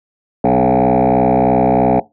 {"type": "tone with frequency modulation", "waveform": "sine", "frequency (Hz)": 482.8, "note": "B4", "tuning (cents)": -39, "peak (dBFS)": -7, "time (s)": [0.44, 2], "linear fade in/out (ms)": 5, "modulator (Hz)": 63.1, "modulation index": 5.1, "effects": ["noise-tail reverb RT60 0.2 s tail -20 dB re dry", "tanh soft clip ceiling -7 dBFS"]}